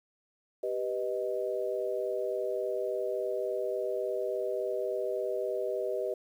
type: chord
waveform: sine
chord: G augmented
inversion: none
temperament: equal with one note detuned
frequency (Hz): 390.4 / 493.9 / 622.3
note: G4 / B4 / D#5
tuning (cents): -7 / 0 / 0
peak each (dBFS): -34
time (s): 0.63-6.14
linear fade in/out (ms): 5
effects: 10-bit